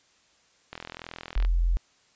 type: click train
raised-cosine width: 0.3 ms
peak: -21 dBFS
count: 31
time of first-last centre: 0.73-1.449 s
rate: 41.7 Hz
type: tone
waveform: sine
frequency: 42.87 Hz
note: F1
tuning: 31 cents flat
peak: -20 dBFS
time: 1.36-1.77 s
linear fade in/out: 0 ms
effects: white hiss -63 dBFS RMS until 2.15 s + resampled to 16000 Hz